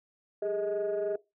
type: tone cluster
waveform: sine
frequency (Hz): 404.5 / 427.6 / 632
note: G#4 / A4 / D#5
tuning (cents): -46 / -49 / +27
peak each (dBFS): -30 / -37 / -31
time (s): 0.42-1.16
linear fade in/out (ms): 5
effects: noise-tail reverb RT60 0.2 s tail -18 dB re dry + tanh soft clip ceiling -24 dBFS